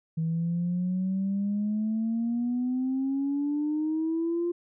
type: exponential sweep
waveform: sine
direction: up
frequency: 160.3 to 349.2 Hz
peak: -24 dBFS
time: 0.17-4.52 s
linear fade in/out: 10 ms
effects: tanh soft clip ceiling -21 dBFS